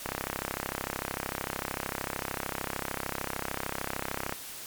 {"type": "click train", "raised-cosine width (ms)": 0.5, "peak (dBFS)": -15, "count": 143, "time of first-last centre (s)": [0.06, 4.324], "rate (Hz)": 33.3, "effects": ["white hiss -42 dBFS RMS until 4.66 s", "MP3 96 kbps"]}